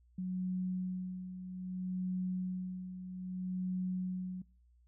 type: tone with tremolo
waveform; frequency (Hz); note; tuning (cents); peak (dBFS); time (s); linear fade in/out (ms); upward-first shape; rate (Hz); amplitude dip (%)
sine; 183.9; F#3; -10; -32; 0.18-4.42; 5; sine; 0.62; 65
effects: noise-tail reverb RT60 0.4 s tail -24 dB re dry + added 60 Hz sine -63 dBFS peak until 4.87 s